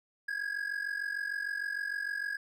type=ring-modulated tone; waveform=triangle; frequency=1651 Hz; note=G#6; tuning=11 cents flat; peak=-28 dBFS; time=0.28-2.37 s; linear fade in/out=5 ms; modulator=23.3 Hz; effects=none

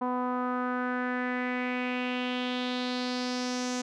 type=tone with low-pass filter sweep; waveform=sawtooth; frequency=249.7 Hz; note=B3; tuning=19 cents sharp; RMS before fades=-31 dBFS; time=0.01-3.82 s; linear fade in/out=10 ms; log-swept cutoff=980 to 6500 Hz; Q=3.6; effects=none

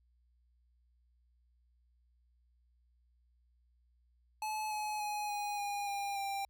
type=tone with pitch steps; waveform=square; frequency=860 / 848.2 / 836.5 / 825 / 813.6 / 802.4 / 791.4 Hz; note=A5 / G#5 / G#5 / G#5 / G#5 / G5 / G5; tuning=-40 / +36 / +12 / -12 / -36 / +40 / +16 cents; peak=-36 dBFS; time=4.42-6.45 s; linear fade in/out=2 ms; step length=290 ms; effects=added 60 Hz sine -68 dBFS peak until 6.49 s

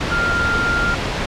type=tone in noise; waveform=sine; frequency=1396.9 Hz; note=F6; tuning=in tune; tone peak=-17 dBFS; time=0.11-0.95 s; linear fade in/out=10 ms; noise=pink; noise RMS=-21 dBFS; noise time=0-1.26 s; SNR=+1 dB; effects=low-pass 4000 Hz 12 dB/octave

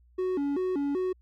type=tone with vibrato; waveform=triangle; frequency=323.8 Hz; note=E4; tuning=31 cents flat; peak=-24 dBFS; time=0.18-1.13 s; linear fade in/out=10 ms; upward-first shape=square; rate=2.6 Hz; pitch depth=230 cents each way; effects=added 60 Hz sine -57 dBFS peak until 1.21 s

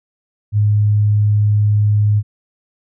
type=tone; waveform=sine; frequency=104.6 Hz; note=G#2; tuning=13 cents sharp; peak=-10 dBFS; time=0.52-2.23 s; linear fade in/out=50 ms; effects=none

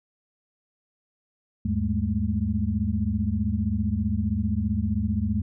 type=tone cluster; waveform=sine; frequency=77.7 / 100.9 / 203.5 / 218.8 Hz; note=D#2 / G#2 / G#3 / A3; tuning=-2 / -49 / -35 / -9 cents; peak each=-28 dBFS; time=1.65-5.42 s; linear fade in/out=5 ms; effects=none

